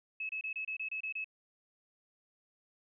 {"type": "tone bursts", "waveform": "sine", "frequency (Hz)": 2586, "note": "E7", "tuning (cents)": -34, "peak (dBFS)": -35, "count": 9, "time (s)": [0.2, 1.244], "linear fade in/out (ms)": 5, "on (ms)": 92, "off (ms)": 27, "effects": []}